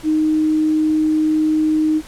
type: tone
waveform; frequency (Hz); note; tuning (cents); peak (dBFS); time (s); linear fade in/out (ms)
sine; 310.5; D#4; -3; -13; 0.03-2.02; 50
effects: pink hiss -40 dBFS RMS until 2.07 s + low-pass 11000 Hz 12 dB/octave